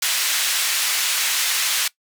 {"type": "band-pass noise", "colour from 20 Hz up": "pink", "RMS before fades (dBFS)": -21, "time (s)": [0.02, 1.88], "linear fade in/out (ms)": 5, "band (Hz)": [2100, 14000], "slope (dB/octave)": 12, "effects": ["noise-tail reverb RT60 0.1 s tail -20 dB re dry"]}